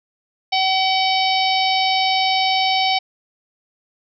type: harmonic tone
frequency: 760 Hz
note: F#5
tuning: 46 cents sharp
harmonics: 1 / 3 / 4 / 5 / 6 / 7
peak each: -18 / -23 / -24 / -25 / -26 / -26 dBFS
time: 0.52-2.99 s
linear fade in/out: 10 ms
effects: none